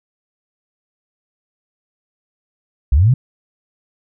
sine linear sweep, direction up, 55.9 to 137.9 Hz, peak -8 dBFS, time 2.92-3.14 s, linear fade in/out 5 ms, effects none

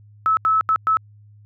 sine tone bursts at uneven times, 1300 Hz, E6, 24 cents flat, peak -14 dBFS, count 4, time 0.26-0.37 / 0.45-0.61 / 0.69-0.76 / 0.87-0.97 s, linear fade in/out 0 ms, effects added 104 Hz sine -45 dBFS peak until 1.45 s

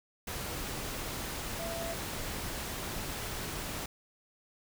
sine tone in noise, 669 Hz, E5, 25 cents sharp, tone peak -38 dBFS, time 1.59-1.94 s, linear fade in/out 5 ms, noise pink, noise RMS -38 dBFS, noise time 0.27-3.86 s, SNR -3 dB, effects none

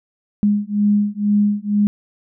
sine beating tone pair, 205.3 / 207.4 Hz, G#3 / G#3, -20 / -2 cents, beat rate 2.1 Hz, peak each -17 dBFS, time 0.43-1.87 s, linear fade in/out 0 ms, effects none

